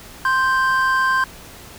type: tone pair together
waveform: triangle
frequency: 1047.1 / 1568 Hz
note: C6 / G6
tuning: +1 / 0 cents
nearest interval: perfect fifth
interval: 699 cents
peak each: -16 dBFS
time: 0.25-1.24 s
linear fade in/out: 2 ms
effects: pink hiss -40 dBFS RMS until 1.78 s